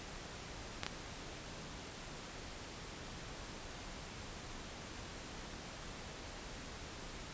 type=clicks; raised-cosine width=0.2 ms; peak=-19 dBFS; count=2; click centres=0.834 / 0.865 s; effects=pink hiss -48 dBFS RMS until 7.33 s + resampled to 16000 Hz